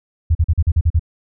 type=tone bursts; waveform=sine; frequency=81.5 Hz; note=E2; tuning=19 cents flat; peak=-10 dBFS; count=8; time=0.3-0.995 s; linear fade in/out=10 ms; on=51 ms; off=41 ms; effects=none